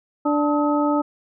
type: harmonic tone with a mistuned harmonic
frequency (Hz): 293.7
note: D4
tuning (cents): 0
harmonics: 1 / 2 / 3 / 4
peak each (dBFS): -19 / -24 / -25 / -26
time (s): 0.25-1.02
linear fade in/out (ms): 10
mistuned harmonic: 4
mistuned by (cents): +140
effects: none